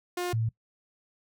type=tone pair in turn; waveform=sawtooth / sine; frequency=355.8 / 112.85 Hz; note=F4 / A2; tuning=+32 / +44 cents; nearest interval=octave + minor sixth; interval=1988 cents; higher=first; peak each=-25 dBFS; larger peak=neither; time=0.17-0.33 / 0.33-0.49 s; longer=neither; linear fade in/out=5 ms; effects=noise-tail reverb RT60 0.1 s tail -21 dB re dry